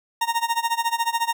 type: tone with tremolo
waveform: 40% pulse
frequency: 927 Hz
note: A#5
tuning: 10 cents flat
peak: -17 dBFS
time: 0.21-1.33 s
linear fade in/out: 5 ms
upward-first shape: sine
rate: 14 Hz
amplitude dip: 90%
effects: none